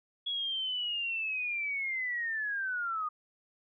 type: linear sweep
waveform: sine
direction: down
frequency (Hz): 3364 to 1216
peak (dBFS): -31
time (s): 0.26-3.09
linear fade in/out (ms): 10
effects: none